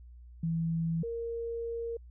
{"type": "tone pair in turn", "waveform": "sine", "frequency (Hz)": [164.81, 464.1], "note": ["E3", "A#4"], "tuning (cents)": [0, -8], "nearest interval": "octave + tritone", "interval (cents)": 1792, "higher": "second", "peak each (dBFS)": [-28, -33], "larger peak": "first", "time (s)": [[0.43, 1.03], [1.03, 1.97]], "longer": "second", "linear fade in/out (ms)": 5, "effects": ["added 60 Hz sine -48 dBFS peak until 2.1 s"]}